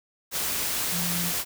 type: tone in noise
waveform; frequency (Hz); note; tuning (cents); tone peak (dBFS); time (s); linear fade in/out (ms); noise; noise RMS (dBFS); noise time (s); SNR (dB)
sine; 172.9; F3; -17; -30; 0.91-1.33; 50; white; -28; 0.31-1.45; -5
effects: none